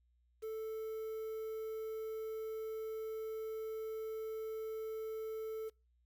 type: tone with quantisation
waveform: triangle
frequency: 440 Hz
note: A4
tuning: in tune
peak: -37 dBFS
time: 0.42-5.7 s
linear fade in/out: 20 ms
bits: 10
effects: noise-tail reverb RT60 0.3 s tail -26 dB re dry + added 60 Hz sine -70 dBFS peak until 6.05 s